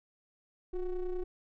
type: ring-modulated tone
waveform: triangle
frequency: 188 Hz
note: F#3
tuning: 28 cents sharp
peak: -27 dBFS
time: 0.73-1.24 s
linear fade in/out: 10 ms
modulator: 173 Hz
effects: none